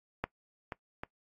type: clicks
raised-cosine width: 0.5 ms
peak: -16 / -22 / -23 dBFS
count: 3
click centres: 0.24 / 0.722 / 1.035 s
effects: noise-tail reverb RT60 0.1 s tail -21 dB re dry + AAC 32 kbps